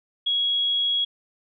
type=tone; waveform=sine; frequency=3322 Hz; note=G#7; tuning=in tune; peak=-20 dBFS; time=0.26-1.05 s; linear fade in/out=10 ms; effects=none